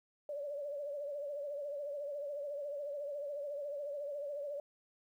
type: tone with vibrato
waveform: sine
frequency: 575 Hz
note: D5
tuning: 37 cents flat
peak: -38 dBFS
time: 0.29-4.6 s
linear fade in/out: 2 ms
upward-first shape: triangle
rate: 14 Hz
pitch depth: 79 cents each way
effects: 12-bit